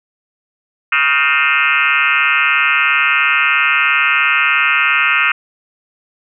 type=tone with frequency modulation; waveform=sine; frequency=1975.5 Hz; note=B6; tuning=in tune; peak=-10 dBFS; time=0.92-5.32 s; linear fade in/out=5 ms; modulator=143 Hz; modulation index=5.3; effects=none